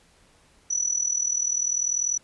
sine tone with amplitude modulation, 5920 Hz, F#8, in tune, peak -19 dBFS, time 0.7-2.18 s, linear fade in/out 10 ms, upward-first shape sine, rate 40.3 Hz, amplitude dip 80%, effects pink hiss -59 dBFS RMS until 2.23 s + resampled to 24000 Hz

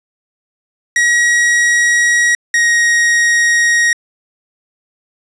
45% pulse tone pair in turn, 1905 / 1882 Hz, A#6 / A#6, +37 / +16 cents, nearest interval unison, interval 21 cents, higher first, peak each -9 dBFS, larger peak neither, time 0.96-2.35 / 2.54-3.93 s, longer neither, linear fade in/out 2 ms, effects resampled to 22050 Hz + 8-bit

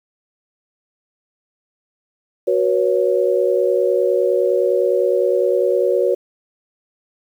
sine chord, F# suspended fourth, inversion none, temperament equal with one note detuned, 370 / 484.6 / 554.4 Hz, F#4 / B4 / C#5, 0 / -33 / 0 cents, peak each -18 dBFS, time 2.47-6.15 s, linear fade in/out 10 ms, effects 8-bit

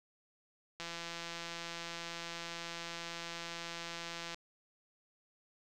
click train, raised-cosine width 0.2 ms, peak -25 dBFS, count 600, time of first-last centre 0.8-4.344 s, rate 169 Hz, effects none

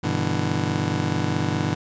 25% pulse chord, E minor seventh, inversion first, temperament just, 98.89 / 123.61 / 148.33 / 164.81 Hz, G2 / B2 / D3 / E3, +16 / +2 / +18 / 0 cents, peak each -24 dBFS, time 0.03-1.75 s, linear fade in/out 10 ms, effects resampled to 16000 Hz

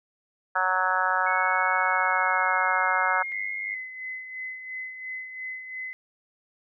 harmonic tone, 185.3 Hz, F#3, 3 cents sharp, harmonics 3 / 4 / 5 / 6 / 7 / 8 / 9, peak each -35 / -30 / -28 / -33 / -27 / -28 / -29 dBFS, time 0.55-3.23 s, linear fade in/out 10 ms
sine tone with pitch glide, 2201 to 2135 Hz, C#7 to C7, -13 to +34 cents, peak -30 dBFS, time 1.26-3.75 s, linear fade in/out 10 ms, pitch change -53 cents, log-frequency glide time 1.78-2.9 s
sine tone with tremolo, 2033 Hz, B6, 50 cents sharp, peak -31 dBFS, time 3.32-5.93 s, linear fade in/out 0 ms, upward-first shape sine, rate 2.9 Hz, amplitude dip 55%
effects none

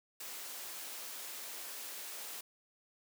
white high-pass noise, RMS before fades -45 dBFS, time 0.2-2.41 s, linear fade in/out 5 ms, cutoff 330 Hz, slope 12 dB/octave, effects none

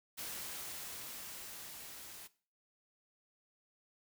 white noise with level ramp, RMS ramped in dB -43 to -51 dBFS, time 0.17-2.28 s, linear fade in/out 20 ms, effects noise-tail reverb RT60 0.4 s tail -18 dB re dry

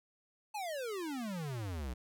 square exponential sweep, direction down, 880 to 58.27 Hz, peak -38 dBFS, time 0.54-1.94 s, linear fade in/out 10 ms, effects none

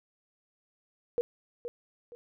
sine tone with echo, 478.4 Hz, A#4, 45 cents sharp, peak -24 dBFS, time 1.18-1.21 s, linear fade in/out 0 ms, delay 470 ms, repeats 2, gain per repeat -10 dB, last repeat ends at 2.15 s, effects none

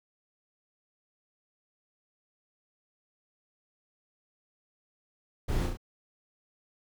brown noise with echo, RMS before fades -29 dBFS, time 5.48-5.67 s, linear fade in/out 10 ms, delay 34 ms, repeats 3, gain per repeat -3 dB, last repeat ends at 5.772 s, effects none

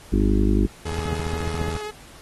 harmonic tone, 50.9 Hz, G#1, 34 cents flat, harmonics 1 / 2 / 4 / 5 / 6 / 7 / 8, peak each -19 / -25 / -23 / -27 / -25 / -27 / -31 dBFS, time 0.12-0.67 s, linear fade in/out 10 ms
sawtooth tone with vibrato, 422.9 Hz, G#4, 31 cents sharp, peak -27 dBFS, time 0.85-1.91 s, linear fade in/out 10 ms, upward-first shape sine, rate 9.8 Hz, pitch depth 13 cents each way
sawtooth tone, 80.3 Hz, E2, 45 cents flat, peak -23 dBFS, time 0.85-1.78 s, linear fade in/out 10 ms
click train, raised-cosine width 5 ms, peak -17 dBFS, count 13, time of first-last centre 0.92-1.753 s, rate 14.4 Hz
effects pink hiss -47 dBFS RMS until 2.21 s + AAC 32 kbps

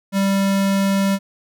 square tone, 196 Hz, G3, in tune, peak -16 dBFS, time 0.12-1.19 s, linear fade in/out 50 ms, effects none

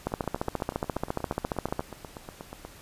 two click trains, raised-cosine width 1 ms, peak -24 / -13 dBFS, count 22 / 26, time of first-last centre 0.12-2.65 / 0.07-1.794 s, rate 8.3 / 14.5 Hz, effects pink hiss -50 dBFS RMS until 2.81 s + resampled to 32000 Hz

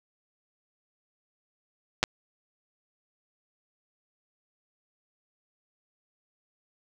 clicks, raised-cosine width 0.2 ms, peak -5 dBFS, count 2, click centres 2.03 / 2.038 s, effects none

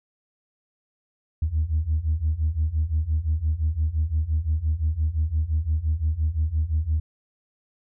sine beating tone pair, 75.1 / 80.9 Hz, D2 / E2, +39 / -32 cents, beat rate 5.8 Hz, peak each -24 / -22 dBFS, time 1.42-7 s, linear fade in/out 5 ms, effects tanh soft clip ceiling -15 dBFS

